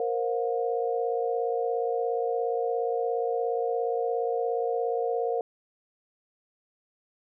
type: chord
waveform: sine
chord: Bb suspended second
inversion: none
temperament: equal with one note detuned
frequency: 466.2 / 523.3 / 716 Hz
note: Bb4 / C5 / F5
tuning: 0 / 0 / +43 cents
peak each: -27 / -32 / -31 dBFS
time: 0-5.41 s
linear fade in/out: 2 ms
effects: none